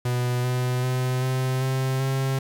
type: tone with pitch steps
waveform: 45% pulse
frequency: 123.47 / 125.48 / 127.53 / 129.61 / 131.72 / 133.87 Hz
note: B2 / B2 / C3 / C3 / C3 / C3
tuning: 0 / +28 / -44 / -16 / +12 / +40 cents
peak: -22 dBFS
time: 0.05-2.39 s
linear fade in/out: 5 ms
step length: 390 ms
effects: 8-bit